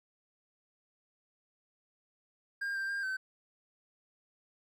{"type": "tone with pitch steps", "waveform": "triangle", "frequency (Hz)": [1607, 1579, 1603, 1534], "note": ["G6", "G6", "G6", "G6"], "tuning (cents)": [43, 12, 38, -38], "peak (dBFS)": -31, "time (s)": [2.61, 3.17], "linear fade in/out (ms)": 10, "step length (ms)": 140, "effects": []}